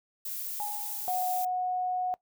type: noise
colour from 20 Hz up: violet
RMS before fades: -36 dBFS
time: 0.25-1.45 s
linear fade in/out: 5 ms
type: tone with exponential decay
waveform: sine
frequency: 830.6 Hz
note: G#5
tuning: in tune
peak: -31 dBFS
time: 0.6-1.39 s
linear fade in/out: 0 ms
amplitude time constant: 170 ms
type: tone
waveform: sine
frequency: 732 Hz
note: F#5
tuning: 19 cents flat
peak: -27 dBFS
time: 1.08-2.14 s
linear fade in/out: 0 ms
effects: noise-tail reverb RT60 0.1 s tail -21 dB re dry